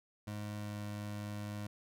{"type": "tone with pitch glide", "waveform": "25% pulse", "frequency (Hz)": [104.6, 103.94], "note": ["G#2", "G#2"], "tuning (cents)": [13, 2], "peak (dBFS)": -36, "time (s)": [0.27, 1.67], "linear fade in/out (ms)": 5, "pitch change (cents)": -11, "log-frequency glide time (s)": [0.57, 0.78], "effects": []}